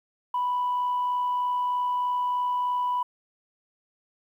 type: tone with amplitude modulation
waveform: sine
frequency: 987.8 Hz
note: B5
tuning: in tune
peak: -21 dBFS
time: 0.34-3.03 s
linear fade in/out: 5 ms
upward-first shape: sine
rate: 63.2 Hz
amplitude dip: 25%
effects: tanh soft clip ceiling -20 dBFS + 10-bit